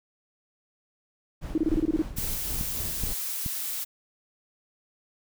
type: noise with tremolo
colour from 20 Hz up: brown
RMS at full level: -33 dBFS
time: 1.41-3.14 s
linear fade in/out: 20 ms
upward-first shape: sine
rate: 3.7 Hz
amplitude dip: 60%
type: tone bursts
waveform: sine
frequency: 315.6 Hz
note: D#4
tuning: 25 cents sharp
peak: -20 dBFS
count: 9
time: 1.55-2.019 s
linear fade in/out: 2 ms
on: 29 ms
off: 26 ms
type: click train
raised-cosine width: 5 ms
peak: -20 dBFS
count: 5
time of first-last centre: 1.76-3.462 s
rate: 2.35 Hz
type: noise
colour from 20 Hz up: blue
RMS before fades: -32 dBFS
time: 2.16-3.85 s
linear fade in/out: 20 ms
effects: none